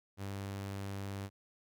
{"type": "tone", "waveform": "sawtooth", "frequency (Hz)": 98.7, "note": "G2", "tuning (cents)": 12, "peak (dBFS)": -35, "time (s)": [0.17, 1.3], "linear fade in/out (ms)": 50, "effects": []}